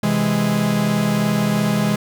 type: chord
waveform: 45% pulse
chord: C augmented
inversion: none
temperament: equal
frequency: 130.81 / 164.81 / 207.7 Hz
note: C3 / E3 / G#3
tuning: 0 / 0 / 0 cents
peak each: -24 / -22 / -18 dBFS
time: 0.03-1.96 s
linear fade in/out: 5 ms
effects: none